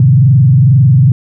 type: tone with frequency modulation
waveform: sine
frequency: 130.81 Hz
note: C3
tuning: in tune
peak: -3 dBFS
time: 0-1.12 s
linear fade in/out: 2 ms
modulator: 22.2 Hz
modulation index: 0.99
effects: none